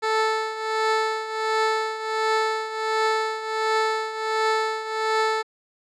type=tone with tremolo; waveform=15% pulse; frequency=439.2 Hz; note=A4; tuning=3 cents flat; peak=-12 dBFS; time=0.02-5.43 s; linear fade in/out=20 ms; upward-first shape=triangle; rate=1.4 Hz; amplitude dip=75%; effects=low-pass 5000 Hz 12 dB/octave